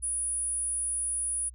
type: tone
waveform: sine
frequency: 9780 Hz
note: D#9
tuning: 31 cents flat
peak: -28 dBFS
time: 0.02-1.5 s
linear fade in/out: 20 ms
effects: added 60 Hz sine -46 dBFS peak until 1.54 s